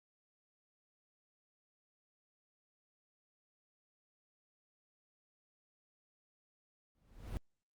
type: noise with exponential growth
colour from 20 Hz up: brown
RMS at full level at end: -38 dBFS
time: 6.95-7.37 s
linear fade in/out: 0 ms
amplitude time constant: 90 ms
effects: Opus 48 kbps